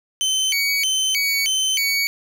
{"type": "tone with vibrato", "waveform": "25% pulse", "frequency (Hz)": 2629, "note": "E7", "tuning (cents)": -5, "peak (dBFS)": -14, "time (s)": [0.21, 2.07], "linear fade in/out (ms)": 0, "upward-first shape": "square", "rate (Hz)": 1.6, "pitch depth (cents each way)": 270, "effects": []}